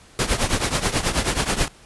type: noise with tremolo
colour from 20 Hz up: pink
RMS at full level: -18 dBFS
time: 0.19-1.68 s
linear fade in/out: 0 ms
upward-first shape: triangle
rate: 9.3 Hz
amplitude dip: 85%
effects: pink hiss -49 dBFS RMS until 1.85 s + resampled to 24000 Hz